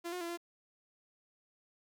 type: tone with pitch steps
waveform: sawtooth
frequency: 342.5 / 359.8 / 339.6 / 344 Hz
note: F4 / F#4 / F4 / F4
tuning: -34 / -48 / -48 / -26 cents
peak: -34 dBFS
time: 0.04-0.376 s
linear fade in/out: 20 ms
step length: 84 ms
effects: 11-bit

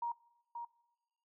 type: tone with echo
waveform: sine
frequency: 943 Hz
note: A#5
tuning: 20 cents sharp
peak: -34 dBFS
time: 0.02-0.12 s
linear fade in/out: 5 ms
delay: 530 ms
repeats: 1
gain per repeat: -6 dB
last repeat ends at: 0.65 s
effects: noise-tail reverb RT60 1.0 s tail -22 dB re dry

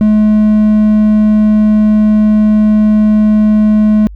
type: tone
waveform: triangle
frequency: 213.2 Hz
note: G#3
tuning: 46 cents sharp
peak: -3 dBFS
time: 0.01-4.07 s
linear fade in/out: 0 ms
effects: added 50 Hz sine -26 dBFS peak until 4.15 s

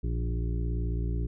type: harmonic tone with a mistuned harmonic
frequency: 58.27 Hz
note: A#1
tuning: in tune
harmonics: 1 / 2 / 3 / 5 / 6 / 7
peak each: -28 / -34 / -38 / -42 / -44 / -45 dBFS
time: 0.03-1.27 s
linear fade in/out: 10 ms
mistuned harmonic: 3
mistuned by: -19 cents
effects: none

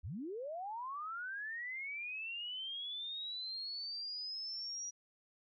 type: linear sweep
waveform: sine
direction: up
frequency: 55.6 to 5790 Hz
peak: -40 dBFS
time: 0.03-4.91 s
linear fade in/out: 20 ms
effects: none

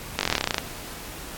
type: slowing click train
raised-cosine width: 0.2 ms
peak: -4 dBFS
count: 15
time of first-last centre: 0.19-0.582 s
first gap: 20 ms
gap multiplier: 1.05
effects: pink hiss -38 dBFS RMS until 1.37 s + AAC 64 kbps

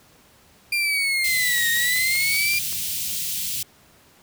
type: linear two-way sweep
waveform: 35% pulse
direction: down then up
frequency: 2400 to 1853 to 2400 Hz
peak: -18 dBFS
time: 0.72-2.59 s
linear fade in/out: 5 ms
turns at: 1.7 s
type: band-stop noise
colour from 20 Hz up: white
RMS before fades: -27 dBFS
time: 1.24-3.63 s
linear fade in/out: 5 ms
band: 180 to 2700 Hz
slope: 24 dB/octave
type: click train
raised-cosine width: 0.3 ms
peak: -24 dBFS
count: 7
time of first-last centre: 1.58-2.727 s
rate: 5.23 Hz
effects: pink hiss -54 dBFS RMS until 4.22 s + high-pass 60 Hz 12 dB/octave

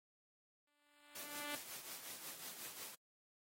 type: tone with exponential growth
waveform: 5% pulse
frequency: 292.7 Hz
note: D4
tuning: 6 cents flat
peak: -31 dBFS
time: 0.67-1.55 s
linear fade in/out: 1 ms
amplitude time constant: 190 ms
type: noise with tremolo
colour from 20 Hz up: white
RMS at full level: -48 dBFS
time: 1.15-2.95 s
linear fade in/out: 5 ms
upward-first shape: triangle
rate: 5.5 Hz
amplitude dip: 60%
effects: high-pass 150 Hz 12 dB/octave + AAC 48 kbps

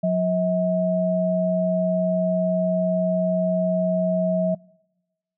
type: tone pair together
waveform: sine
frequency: 180.6 / 641 Hz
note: F#3 / E5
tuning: -42 / -49 cents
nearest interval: octave + minor seventh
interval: 2193 cents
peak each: -21 dBFS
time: 0.03-4.55 s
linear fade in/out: 10 ms
effects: noise-tail reverb RT60 1.0 s tail -24 dB re dry

